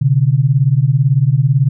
sine beating tone pair, 126.4 / 144.4 Hz, B2 / D3, +41 / -29 cents, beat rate 18 Hz, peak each -12 dBFS, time 0.01-1.69 s, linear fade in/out 10 ms, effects none

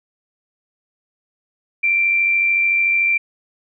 sine tone with amplitude modulation, 2357 Hz, D7, 6 cents sharp, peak -12 dBFS, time 1.83-3.18 s, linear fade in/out 10 ms, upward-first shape sine, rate 93.6 Hz, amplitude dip 35%, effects none

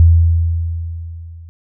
sine tone with level ramp, 83.4 Hz, E2, 21 cents sharp, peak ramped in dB -3 to -33 dBFS, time 0-1.49 s, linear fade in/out 0 ms, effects none

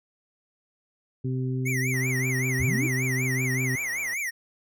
harmonic tone, 129.1 Hz, C3, 23 cents flat, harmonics 1 / 2 / 3, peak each -26 / -32 / -36 dBFS, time 1.24-3.76 s, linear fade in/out 10 ms
square tone with vibrato, 2093 Hz, C7, in tune, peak -28 dBFS, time 1.65-4.31 s, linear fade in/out 20 ms, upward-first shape triangle, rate 5.2 Hz, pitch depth 240 cents each way
click train, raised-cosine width 0.5 ms, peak -32 dBFS, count 284, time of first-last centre 1.94-4.134 s, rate 129 Hz
sine linear sweep, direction up, 51.91 to 342.3 Hz, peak -26 dBFS, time 2.59-2.88 s, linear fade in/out 20 ms
effects none

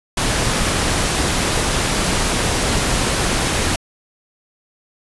pink noise, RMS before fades -18 dBFS, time 0.17-3.76 s, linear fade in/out 5 ms, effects resampled to 24000 Hz

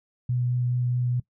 sine tone with vibrato, 123.47 Hz, B2, in tune, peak -22 dBFS, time 0.29-1.2 s, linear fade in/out 5 ms, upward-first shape triangle, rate 4.7 Hz, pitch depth 11 cents each way, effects noise-tail reverb RT60 0.1 s tail -20 dB re dry

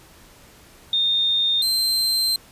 sine / 40% pulse tone pair in turn, 3652 / 4128 Hz, A#7 / C8, -36 / -24 cents, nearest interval major second, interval 212 cents, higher second, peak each -17 dBFS, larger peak neither, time 0.93-1.62 / 1.62-2.36 s, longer second, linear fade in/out 2 ms, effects pink hiss -49 dBFS RMS until 2.51 s + resampled to 32000 Hz

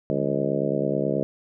harmonic tone with a mistuned harmonic, 69.3 Hz, C#2, in tune, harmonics 2 / 3 / 4 / 5 / 6 / 7 / 8 / 9, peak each -30 / -30 / -30 / -30 / -30 / -30 / -30 / -30 dBFS, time 0.1-1.23 s, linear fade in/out 0 ms, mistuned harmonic 2, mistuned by +140 cents, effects none

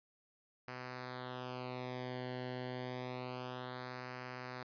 sawtooth tone with flanger, 126.1 Hz, B2, 36 cents sharp, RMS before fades -44 dBFS, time 0.68-4.63 s, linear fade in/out 0 ms, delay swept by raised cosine 0.28 to 0.81 ms, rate 0.28 Hz, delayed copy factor -0.8, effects resampled to 11025 Hz

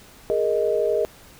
sine chord, Ab suspended second, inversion none, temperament just, 415.3 / 467.2 / 623 Hz, Ab4 / Bb4 / Eb5, 0 / +4 / +2 cents, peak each -23 dBFS, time 0.3-1.05 s, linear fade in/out 0 ms, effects pink hiss -48 dBFS RMS until 1.39 s

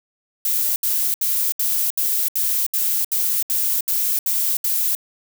violet noise bursts, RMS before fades -20 dBFS, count 12, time 0.45-4.951 s, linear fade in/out 2 ms, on 310 ms, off 71 ms, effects none

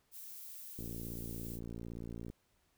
violet noise, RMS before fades -49 dBFS, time 0.11-1.6 s, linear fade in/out 50 ms
click train, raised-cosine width 3 ms, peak -32 dBFS, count 88, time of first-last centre 0.79-2.3 s, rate 57.6 Hz
effects pink hiss -75 dBFS RMS until 2.77 s

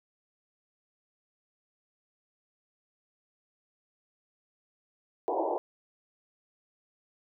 white band-pass noise, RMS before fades -30 dBFS, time 5.28-5.58 s, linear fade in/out 0 ms, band 310 to 940 Hz, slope 96 dB/octave, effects none

